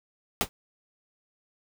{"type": "noise with exponential decay", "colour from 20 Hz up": "pink", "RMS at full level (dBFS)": -19, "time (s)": [0.41, 0.49], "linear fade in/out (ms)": 0, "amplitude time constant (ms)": 16, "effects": []}